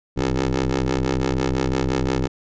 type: ring-modulated tone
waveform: 15% pulse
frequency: 65.41 Hz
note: C2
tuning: in tune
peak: -10 dBFS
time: 0.16-2.28 s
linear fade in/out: 20 ms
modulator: 226 Hz
effects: resampled to 16000 Hz